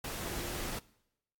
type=tone in noise; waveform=sine; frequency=350 Hz; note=F4; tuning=4 cents sharp; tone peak=-47 dBFS; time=0.25-0.68 s; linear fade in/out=5 ms; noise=pink; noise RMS=-39 dBFS; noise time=0.04-0.79 s; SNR=-11 dB; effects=noise-tail reverb RT60 0.8 s tail -21 dB re dry + AAC 64 kbps